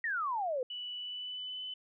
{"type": "exponential sweep", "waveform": "sine", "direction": "down", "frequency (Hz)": [1919, 485.9], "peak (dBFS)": -31, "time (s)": [0.04, 0.63], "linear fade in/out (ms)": 2}
{"type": "tone with pitch glide", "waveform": "sine", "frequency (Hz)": [2960, 3017], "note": ["F#7", "F#7"], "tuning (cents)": [0, 33], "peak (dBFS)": -38, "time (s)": [0.7, 1.74], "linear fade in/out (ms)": 5, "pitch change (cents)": 33, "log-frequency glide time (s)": [0.96, 1.62]}
{"effects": []}